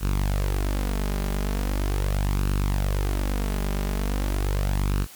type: tone with flanger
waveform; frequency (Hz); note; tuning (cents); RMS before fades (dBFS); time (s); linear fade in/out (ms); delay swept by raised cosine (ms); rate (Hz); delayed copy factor
sawtooth; 48.69; G1; -11; -24; 0-5.07; 50; 0.72 to 5.02; 0.4; +0.55
effects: white hiss -45 dBFS RMS until 5.15 s + MP3 96 kbps